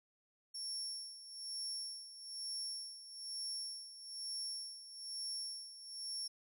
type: tone with tremolo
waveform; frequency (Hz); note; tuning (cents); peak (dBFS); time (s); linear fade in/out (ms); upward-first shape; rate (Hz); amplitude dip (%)
35% pulse; 5470; F8; -37; -37; 0.54-6.28; 10; sine; 1.1; 75
effects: none